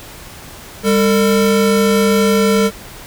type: tone pair together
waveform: square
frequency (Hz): 200.3 / 450.1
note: G3 / A4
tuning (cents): +38 / +39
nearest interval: octave + major second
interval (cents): 1401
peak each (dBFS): -14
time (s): 0.83-2.71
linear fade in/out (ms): 50
effects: pink hiss -35 dBFS RMS until 3.06 s